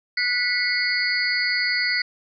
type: tone cluster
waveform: sine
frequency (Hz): 1467 / 1975 / 2165 / 4400 / 4788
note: F#6 / B6 / C#7 / C#8 / D8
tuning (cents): -15 / 0 / -41 / -14 / +33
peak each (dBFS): -29 / -23 / -28 / -27 / -28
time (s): 0.17-2.02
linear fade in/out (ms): 5
effects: none